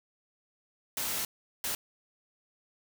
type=noise bursts at uneven times; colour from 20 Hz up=white; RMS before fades=-33 dBFS; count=2; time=0.97-1.25 / 1.64-1.75 s; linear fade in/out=2 ms; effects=none